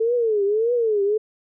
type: tone with vibrato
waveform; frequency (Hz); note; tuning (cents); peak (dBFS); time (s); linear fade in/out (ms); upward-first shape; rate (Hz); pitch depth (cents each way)
sine; 440; A4; 0; -17; 0-1.18; 10; triangle; 1.7; 200
effects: none